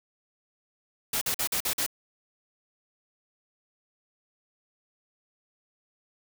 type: noise bursts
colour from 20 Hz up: white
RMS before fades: -28 dBFS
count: 6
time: 1.13-1.864 s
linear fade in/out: 5 ms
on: 84 ms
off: 46 ms
effects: none